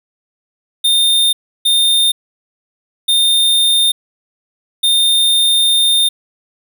square tone bursts at uneven times, 3633 Hz, A#7, 45 cents flat, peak -10 dBFS, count 4, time 0.84-1.33 / 1.65-2.12 / 3.08-3.92 / 4.83-6.09 s, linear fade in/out 10 ms, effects none

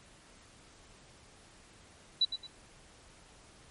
sine tone with echo, 3951 Hz, B7, in tune, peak -23 dBFS, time 2.21-2.25 s, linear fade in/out 5 ms, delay 110 ms, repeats 2, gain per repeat -10 dB, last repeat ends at 2.47 s, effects pink hiss -58 dBFS RMS until 3.7 s + MP3 48 kbps

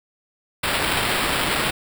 violet noise with sample-and-hold, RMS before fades -22 dBFS, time 0.63-1.71 s, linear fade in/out 10 ms, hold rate 6300 Hz, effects none

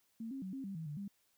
sine tone with pitch steps, 226.4 / 269.8 / 188.6 / 268.5 / 196 / 161.2 / 147.4 / 199.7 Hz, A3 / C#4 / F#3 / C4 / G3 / E3 / D3 / G3, +50 / -47 / +33 / +45 / 0 / -38 / +7 / +32 cents, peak -40 dBFS, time 0.2-1.08 s, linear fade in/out 5 ms, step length 110 ms, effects white hiss -75 dBFS RMS until 1.37 s

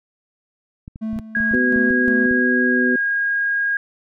clicks, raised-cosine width 5 ms, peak -22 dBFS, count 12, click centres 0.879 / 0.959 / 1.131 / 1.163 / 1.196 / 1.404 / 1.513 / 1.551 / 1.761 / 1.908 / 2.08 / 2.311 s
triangle tone with tremolo, 220 Hz, A3, in tune, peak -20 dBFS, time 1.01-2.42 s, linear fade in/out 20 ms, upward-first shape square, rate 2.8 Hz, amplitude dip 75%
sine tone with pitch glide, 1642 to 1631.6 Hz, G#6 to G#6, -20 to -31 cents, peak -17 dBFS, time 1.35-3.77 s, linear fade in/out 2 ms, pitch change -11 cents, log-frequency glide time 2.68-2.88 s
harmonic tone, 124.8 Hz, B2, 19 cents sharp, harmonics 2 / 3 / 4, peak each -18 / -23 / -28 dBFS, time 1.53-2.96 s, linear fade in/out 5 ms
effects none

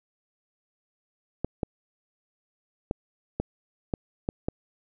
clicks, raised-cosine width 2 ms, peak -13 dBFS, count 7, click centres 1.446 / 1.632 / 2.911 / 3.4 / 3.938 / 4.289 / 4.485 s, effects none

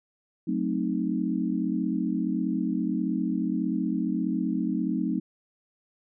sine chord, F# diminished seventh, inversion none, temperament equal, 185 / 220 / 261.6 / 311.1 Hz, F#3 / A3 / C4 / Eb4, 0 / 0 / 0 / 0 cents, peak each -30 dBFS, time 0.47-5.2 s, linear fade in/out 10 ms, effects none

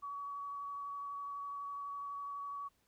sine tone with vibrato, 1132 Hz, C#6, 36 cents sharp, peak -40 dBFS, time 0.02-2.69 s, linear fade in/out 20 ms, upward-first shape sine, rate 12 Hz, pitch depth 11 cents each way, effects pink hiss -75 dBFS RMS until 2.87 s

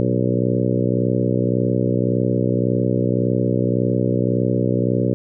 harmonic tone with a mistuned harmonic, 61.8 Hz, B1, 2 cents sharp, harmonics 2 / 3 / 4 / 5 / 6 / 7 / 8 / 9, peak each -21 / -23 / -24 / -25 / -26 / -26 / -27 / -28 dBFS, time 0-5.14 s, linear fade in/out 0 ms, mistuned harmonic 2, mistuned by -64 cents, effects none

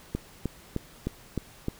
click train, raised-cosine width 3 ms, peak -15 dBFS, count 6, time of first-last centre 0.15-1.684 s, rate 3.26 Hz, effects pink hiss -52 dBFS RMS until 1.79 s

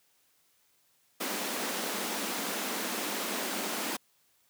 pink high-pass noise, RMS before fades -34 dBFS, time 1.2-3.97 s, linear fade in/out 10 ms, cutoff 190 Hz, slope 96 dB/octave, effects white hiss -69 dBFS RMS until 4.49 s + high-pass 80 Hz 12 dB/octave

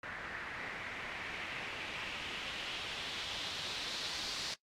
white noise with low-pass filter sweep, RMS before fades -42 dBFS, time 0.03-4.54 s, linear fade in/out 2 ms, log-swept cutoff 1700 to 4600 Hz, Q 2.6, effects noise-tail reverb RT60 0.1 s tail -19 dB re dry + AAC 64 kbps

